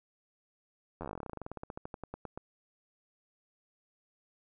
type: slowing click train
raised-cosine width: 1 ms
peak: -26 dBFS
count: 30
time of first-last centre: 1.01-2.375 s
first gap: 11 ms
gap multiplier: 1.09
effects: none